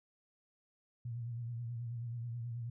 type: tone with vibrato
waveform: sine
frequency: 118.1 Hz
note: A#2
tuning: 23 cents sharp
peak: -38 dBFS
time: 1.05-2.7 s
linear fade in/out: 5 ms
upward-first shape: triangle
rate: 9.3 Hz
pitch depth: 67 cents each way
effects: none